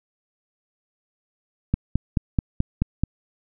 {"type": "click train", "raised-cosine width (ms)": 5, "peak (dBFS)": -7, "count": 7, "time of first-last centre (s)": [1.74, 3.036], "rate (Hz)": 4.63, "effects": []}